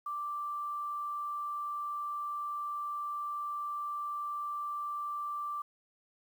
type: tone with quantisation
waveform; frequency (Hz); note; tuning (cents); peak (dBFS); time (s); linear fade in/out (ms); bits
sine; 1174.7; D6; 0; -34; 0.06-5.62; 5; 10
effects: none